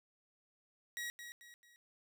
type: tone with echo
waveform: sawtooth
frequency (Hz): 1907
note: A#6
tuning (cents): +39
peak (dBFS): -36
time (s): 0.97-1.1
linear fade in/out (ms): 0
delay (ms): 220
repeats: 3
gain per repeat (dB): -8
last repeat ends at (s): 1.76
effects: none